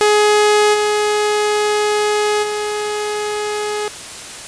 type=tone with level steps; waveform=sawtooth; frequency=419.7 Hz; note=G#4; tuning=18 cents sharp; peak=-6 / -10 / -15 dBFS; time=0.01-3.88 s; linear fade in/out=0 ms; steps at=0.73 / 2.42 s; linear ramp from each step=20 ms; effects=white hiss -31 dBFS RMS until 4.47 s + resampled to 22050 Hz